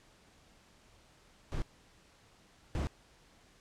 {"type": "noise bursts at uneven times", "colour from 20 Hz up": "brown", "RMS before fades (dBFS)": -34, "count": 2, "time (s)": [[1.52, 1.62], [2.75, 2.87]], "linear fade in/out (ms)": 0, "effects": ["pink hiss -63 dBFS RMS until 3.6 s", "low-pass 8000 Hz 12 dB/octave"]}